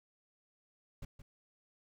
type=noise with echo; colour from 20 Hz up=brown; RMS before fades=-43 dBFS; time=1.02-1.05 s; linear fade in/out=5 ms; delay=170 ms; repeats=1; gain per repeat=-9 dB; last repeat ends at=1.22 s; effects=none